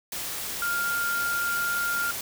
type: tone in noise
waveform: sine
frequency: 1400 Hz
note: F6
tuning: 4 cents sharp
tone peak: -25 dBFS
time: 0.62-2.11 s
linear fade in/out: 2 ms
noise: white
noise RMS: -33 dBFS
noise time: 0.12-2.21 s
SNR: +5 dB
effects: none